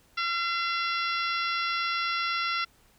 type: harmonic tone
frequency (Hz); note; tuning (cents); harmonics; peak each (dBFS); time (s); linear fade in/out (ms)
682; F5; -41; 2 / 3 / 4 / 5 / 6 / 7 / 8; -29 / -33 / -35 / -37 / -39 / -40 / -41; 0.17-2.65; 10
effects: pink hiss -62 dBFS RMS until 2.98 s